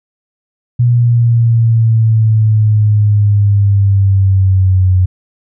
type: exponential sweep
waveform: sine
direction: down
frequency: 121.4 to 91.6 Hz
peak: -6 dBFS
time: 0.79-5.06 s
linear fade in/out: 10 ms
effects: none